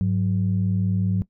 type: tone pair together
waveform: sine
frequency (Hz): 102.54 / 182.6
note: G#2 / F#3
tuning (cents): -22 / -23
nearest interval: minor seventh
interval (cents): 999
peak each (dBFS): -21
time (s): 0.01-1.22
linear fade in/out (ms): 0
effects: noise-tail reverb RT60 0.1 s tail -18 dB re dry + tanh soft clip ceiling -12 dBFS